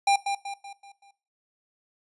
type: tone with echo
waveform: square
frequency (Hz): 798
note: G5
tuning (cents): +31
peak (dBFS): -19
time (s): 0.07-0.16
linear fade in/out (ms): 5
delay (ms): 190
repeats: 5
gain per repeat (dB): -7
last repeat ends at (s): 1.11
effects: noise-tail reverb RT60 0.4 s tail -19 dB re dry + resampled to 24000 Hz